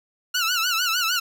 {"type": "tone with vibrato", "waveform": "15% pulse", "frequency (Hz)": 1396.9, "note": "F6", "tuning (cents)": 0, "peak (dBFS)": -14, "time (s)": [0.34, 1.2], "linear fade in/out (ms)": 10, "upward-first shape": "sine", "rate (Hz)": 6.6, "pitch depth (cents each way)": 120, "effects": []}